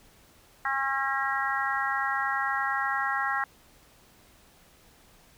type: harmonic tone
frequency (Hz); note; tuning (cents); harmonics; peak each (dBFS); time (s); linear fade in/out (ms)
271.2; C#4; -38; 3 / 4 / 5 / 6 / 7; -32 / -32 / -32 / -32 / -32; 0.65-3.44; 2
effects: pink hiss -58 dBFS RMS until 5.37 s